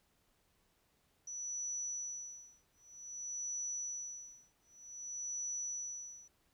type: tone with tremolo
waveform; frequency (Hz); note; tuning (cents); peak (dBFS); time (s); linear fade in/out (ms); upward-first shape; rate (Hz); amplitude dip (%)
sine; 5920; F#8; 0; -37; 1.27-6.28; 5; sine; 0.53; 100
effects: pink hiss -75 dBFS RMS until 6.53 s